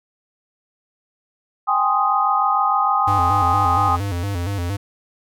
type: chord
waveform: sine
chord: Ab major seventh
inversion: third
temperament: equal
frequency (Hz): 784 / 830.6 / 1046.5 / 1244.5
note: G5 / Ab5 / C6 / Eb6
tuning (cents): 0 / 0 / 0 / 0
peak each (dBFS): -21 / -22 / -23 / -18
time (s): 1.67-3.97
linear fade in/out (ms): 20
type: tone with vibrato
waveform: square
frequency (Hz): 93.5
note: F#2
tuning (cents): +19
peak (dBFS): -22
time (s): 3.07-4.77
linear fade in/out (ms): 10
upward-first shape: square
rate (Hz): 4.3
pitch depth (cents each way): 120
effects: none